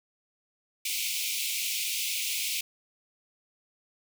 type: high-pass noise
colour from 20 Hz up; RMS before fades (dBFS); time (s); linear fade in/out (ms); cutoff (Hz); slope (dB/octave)
pink; -31; 0.85-2.61; 5; 2200; 96
effects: none